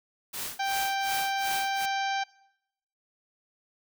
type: noise with tremolo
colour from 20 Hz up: white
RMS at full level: -34 dBFS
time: 0.33-1.86 s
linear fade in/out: 10 ms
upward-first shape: sine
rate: 2.7 Hz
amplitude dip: 95%
type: harmonic tone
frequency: 784 Hz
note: G5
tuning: in tune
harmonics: 1 / 2 / 3 / 4 / 5 / 6 / 7 / 8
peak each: -28 / -34 / -38 / -40 / -42 / -44 / -45 / -46 dBFS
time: 0.59-2.24 s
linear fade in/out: 10 ms
effects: noise-tail reverb RT60 0.8 s tail -22 dB re dry